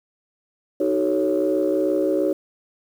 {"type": "chord", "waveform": "sine", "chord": "D# half-diminished seventh", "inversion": "none", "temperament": "equal with one note detuned", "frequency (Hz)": [311.1, 377.3, 440, 554.4], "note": ["D#4", "F#4", "A4", "C#5"], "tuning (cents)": [0, 34, 0, 0], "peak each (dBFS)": [-22, -22, -27, -22], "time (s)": [0.8, 2.33], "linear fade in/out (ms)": 5, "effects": ["tanh soft clip ceiling -10 dBFS", "8-bit"]}